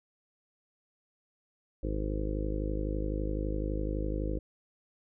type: harmonic tone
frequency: 51.91 Hz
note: G#1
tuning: in tune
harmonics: 1 / 2 / 3 / 4 / 5 / 6 / 7 / 8 / 9 / 10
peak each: -32 / -40 / -42 / -44 / -45 / -38 / -43 / -45 / -43 / -42 dBFS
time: 1.83-4.39 s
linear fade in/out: 5 ms
effects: none